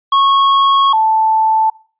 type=tone pair in turn; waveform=square / sine; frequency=1099 / 879.5 Hz; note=C#6 / A5; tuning=-15 / -1 cents; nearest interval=major third; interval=386 cents; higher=first; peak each=-9 / -9 dBFS; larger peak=neither; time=0.12-0.93 / 0.93-1.7 s; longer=first; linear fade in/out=5 ms; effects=noise-tail reverb RT60 0.4 s tail -23 dB re dry + resampled to 8000 Hz